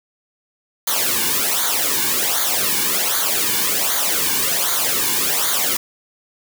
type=noise with flanger; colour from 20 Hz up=white; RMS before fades=-19 dBFS; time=0.87-5.77 s; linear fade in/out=5 ms; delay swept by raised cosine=0.37 to 1.57 ms; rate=1.3 Hz; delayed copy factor=-0.8; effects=none